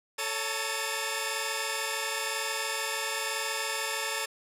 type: tone cluster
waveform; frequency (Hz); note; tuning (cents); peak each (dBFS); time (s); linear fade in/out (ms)
10% pulse; 440.5 / 559 / 902 / 1771 / 2515; A4 / C#5 / A5 / A6 / D#7; +2 / +14 / +43 / +11 / +18; -28; 0.18-4.26; 10
effects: low-pass 12000 Hz 12 dB/octave